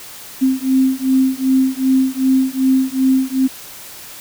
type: beating tone pair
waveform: sine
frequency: 261.6 / 264.2 Hz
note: C4 / C4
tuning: 0 / +17 cents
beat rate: 2.6 Hz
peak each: -15 dBFS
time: 0.41-3.48 s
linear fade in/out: 20 ms
effects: white hiss -35 dBFS RMS until 4.2 s